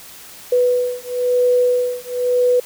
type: beating tone pair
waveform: sine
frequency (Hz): 493.9 / 494.89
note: B4 / B4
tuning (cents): 0 / +4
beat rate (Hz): 0.99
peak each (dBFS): -17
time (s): 0.52-2.6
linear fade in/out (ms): 5
effects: white hiss -39 dBFS RMS until 2.65 s